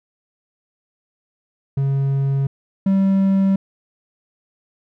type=tone pair in turn; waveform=triangle; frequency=137.3 / 193.8 Hz; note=C#3 / G3; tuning=-16 / -20 cents; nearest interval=tritone; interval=596 cents; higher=second; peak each=-14 / -11 dBFS; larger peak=second; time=1.77-2.47 / 2.86-3.56 s; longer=neither; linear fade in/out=5 ms; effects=none